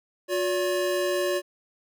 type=tone pair together; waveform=square; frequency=360.5 / 572.3 Hz; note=F#4 / D5; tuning=-45 / -45 cents; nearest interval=minor sixth; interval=800 cents; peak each=-27 dBFS; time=0.28-1.42 s; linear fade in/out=50 ms; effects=none